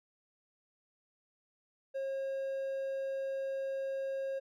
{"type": "tone", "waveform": "triangle", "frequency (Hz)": 540, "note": "C#5", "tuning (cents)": -45, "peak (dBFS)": -32, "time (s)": [1.94, 4.4], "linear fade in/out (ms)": 20, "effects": []}